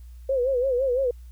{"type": "tone with vibrato", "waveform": "sine", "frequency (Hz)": 514, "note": "C5", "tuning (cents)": -31, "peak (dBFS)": -20, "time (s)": [0.29, 1.11], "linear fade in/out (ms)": 5, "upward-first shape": "sine", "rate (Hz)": 5.9, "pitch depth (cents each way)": 110, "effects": ["added 60 Hz sine -40 dBFS peak until 1.31 s", "white hiss -64 dBFS RMS until 1.31 s"]}